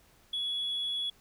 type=tone; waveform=sine; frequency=3377 Hz; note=G#7; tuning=28 cents sharp; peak=-29 dBFS; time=0.33-1.1 s; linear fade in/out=5 ms; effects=tanh soft clip ceiling -27 dBFS + pink hiss -63 dBFS RMS until 1.2 s